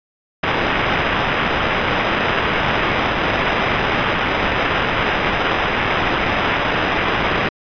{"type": "noise with sample-and-hold", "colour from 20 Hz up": "white", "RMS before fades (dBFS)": -18, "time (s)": [0.43, 7.49], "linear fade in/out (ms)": 5, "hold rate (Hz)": 4410, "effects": ["resampled to 11025 Hz"]}